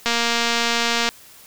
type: click train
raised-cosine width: 0.2 ms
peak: -3 dBFS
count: 242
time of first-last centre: 0.06-1.09 s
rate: 234 Hz
effects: white hiss -46 dBFS RMS until 1.46 s